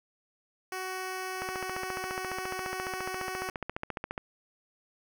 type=tone; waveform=10% pulse; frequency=373.7 Hz; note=F#4; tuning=17 cents sharp; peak=-26 dBFS; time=0.72-3.5 s; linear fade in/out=2 ms
type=click train; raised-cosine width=0.5 ms; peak=-19 dBFS; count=41; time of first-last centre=1.42-4.179 s; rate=14.5 Hz
effects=none